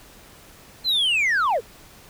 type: linear sweep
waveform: sine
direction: down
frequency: 4186 to 392 Hz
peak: -15 dBFS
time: 0.84-1.61 s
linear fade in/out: 50 ms
effects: tanh soft clip ceiling -17 dBFS + pink hiss -48 dBFS RMS until 2.09 s